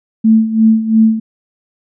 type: tone with tremolo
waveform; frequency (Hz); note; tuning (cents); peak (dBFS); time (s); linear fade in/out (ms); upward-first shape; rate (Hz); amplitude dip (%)
sine; 221.5; A3; +12; -4; 0.24-1.2; 10; sine; 2.9; 75
effects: none

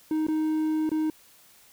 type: tone with dropouts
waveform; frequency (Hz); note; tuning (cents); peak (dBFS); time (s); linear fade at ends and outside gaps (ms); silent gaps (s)
triangle; 312.1; D#4; +5; -21; 0.11-1.1; 2; 0.268-0.284 / 0.893-0.916
effects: white hiss -56 dBFS RMS until 1.72 s

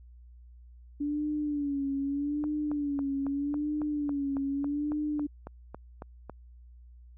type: tone with vibrato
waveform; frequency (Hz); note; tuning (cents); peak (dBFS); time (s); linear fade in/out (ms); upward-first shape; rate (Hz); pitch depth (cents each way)
sine; 287.7; D4; -36; -28; 1-5.27; 10; sine; 0.81; 75
type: click train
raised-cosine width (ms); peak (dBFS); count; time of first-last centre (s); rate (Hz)
1; -26; 15; 2.44-6.297; 3.63
effects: added 60 Hz sine -49 dBFS peak until 7.17 s

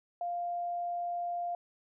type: tone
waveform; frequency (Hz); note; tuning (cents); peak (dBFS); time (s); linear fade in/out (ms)
sine; 698.5; F5; 0; -32; 0.21-1.55; 2
effects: none

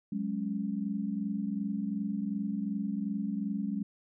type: chord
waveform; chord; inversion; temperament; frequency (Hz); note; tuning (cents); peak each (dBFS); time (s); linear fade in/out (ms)
sine; F# suspended second; none; equal; 185 / 207.7 / 277.2; F#3 / G#3 / C#4; 0 / 0 / 0; -37 / -32 / -38; 0.12-3.83; 5
effects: none

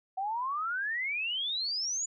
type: exponential sweep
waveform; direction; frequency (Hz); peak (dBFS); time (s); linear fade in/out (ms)
sine; up; 744 to 7040; -30; 0.17-2.06; 10
effects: none

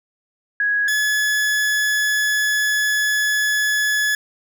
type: tone pair in turn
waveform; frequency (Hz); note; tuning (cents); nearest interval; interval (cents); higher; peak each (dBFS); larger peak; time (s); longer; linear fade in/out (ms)
sine / 40% pulse; 1663 / 1704.8; G#6 / G#6; +2 / +45; unison; 43; second; -16; neither; 0.6-0.88 / 0.88-4.15; second; 2
effects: none

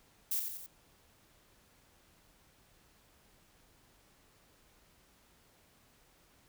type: noise with echo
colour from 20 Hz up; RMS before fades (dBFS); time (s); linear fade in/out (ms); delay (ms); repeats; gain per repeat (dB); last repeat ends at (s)
violet; -33; 0.31-0.4; 5; 88; 3; -5; 0.664
effects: pink hiss -66 dBFS RMS until 6.48 s

